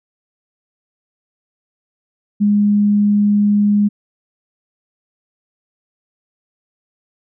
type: tone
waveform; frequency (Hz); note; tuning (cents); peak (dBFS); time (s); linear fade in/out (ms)
sine; 206; G#3; -14; -10; 2.4-3.89; 20
effects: none